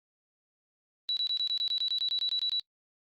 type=tone bursts; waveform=sine; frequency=3930 Hz; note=B7; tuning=9 cents flat; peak=-27 dBFS; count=15; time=1.09-2.597 s; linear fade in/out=0 ms; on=79 ms; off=23 ms; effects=noise-tail reverb RT60 0.1 s tail -26 dB re dry + Opus 32 kbps